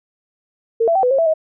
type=tone with pitch steps; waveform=sine; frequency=456 / 669 / 770 / 498.2 / 541 / 660 / 633 Hz; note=A#4 / E5 / G5 / B4 / C#5 / E5 / D#5; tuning=-38 / +25 / -31 / +15 / -42 / +2 / +30 cents; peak=-12 dBFS; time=0.8-1.339 s; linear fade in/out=10 ms; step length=77 ms; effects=none